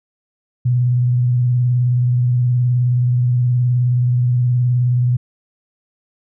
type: tone with vibrato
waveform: sine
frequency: 123.4 Hz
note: B2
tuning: 1 cent flat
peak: -12 dBFS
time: 0.65-5.17 s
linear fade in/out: 10 ms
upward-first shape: triangle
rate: 19 Hz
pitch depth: 46 cents each way
effects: none